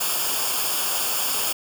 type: noise with comb filter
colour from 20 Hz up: white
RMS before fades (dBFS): -24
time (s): 0-1.53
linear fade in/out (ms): 10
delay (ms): 0.5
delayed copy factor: -0.7
effects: none